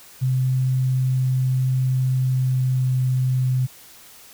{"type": "tone with pitch glide", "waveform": "sine", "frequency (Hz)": [129.5, 128.46], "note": ["C3", "C3"], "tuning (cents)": [-17, -31], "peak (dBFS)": -17, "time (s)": [0.21, 3.67], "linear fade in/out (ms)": 20, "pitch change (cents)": -14, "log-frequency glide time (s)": [2.19, 3.05], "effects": ["white hiss -46 dBFS RMS until 4.33 s"]}